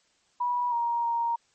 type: tone with pitch steps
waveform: sine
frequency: 975 / 941 / 934 Hz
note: B5 / A#5 / A#5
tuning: -23 / +16 / +3 cents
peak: -24 dBFS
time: 0.4-1.36 s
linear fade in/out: 10 ms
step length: 320 ms
effects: white hiss -67 dBFS RMS until 1.54 s + MP3 32 kbps